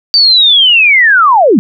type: linear sweep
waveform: sine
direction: down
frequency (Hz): 4652 to 174.61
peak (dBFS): -3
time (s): 0.14-1.59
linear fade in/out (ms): 0
effects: none